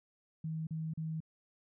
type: tone bursts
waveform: sine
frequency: 159.3 Hz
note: D#3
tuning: 41 cents sharp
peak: -35 dBFS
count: 3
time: 0.44-1.204 s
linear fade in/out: 5 ms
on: 230 ms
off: 37 ms
effects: none